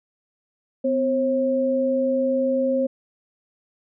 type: tone pair together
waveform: sine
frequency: 255 / 537 Hz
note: C4 / C5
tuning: -44 / +45 cents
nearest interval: octave + minor second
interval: 1289 cents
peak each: -23 / -20 dBFS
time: 0.84-2.87 s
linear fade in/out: 10 ms
effects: none